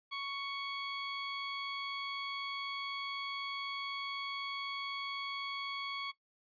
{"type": "tone", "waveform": "15% pulse", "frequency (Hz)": 1112, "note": "C#6", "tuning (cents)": 5, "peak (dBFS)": -31, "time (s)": [0.11, 6.12], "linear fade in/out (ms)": 20, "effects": ["noise-tail reverb RT60 0.1 s tail -17 dB re dry", "resampled to 11025 Hz"]}